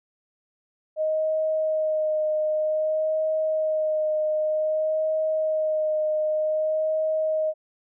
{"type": "tone with vibrato", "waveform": "sine", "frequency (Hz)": 622.3, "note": "D#5", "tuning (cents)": 0, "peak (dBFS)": -21, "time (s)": [0.96, 7.54], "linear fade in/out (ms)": 50, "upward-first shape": "sine", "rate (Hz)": 0.53, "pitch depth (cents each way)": 17, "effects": []}